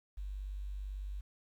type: tone with quantisation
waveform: sine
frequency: 49 Hz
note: G1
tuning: in tune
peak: -38 dBFS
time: 0.17-1.21 s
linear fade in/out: 10 ms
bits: 11
effects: none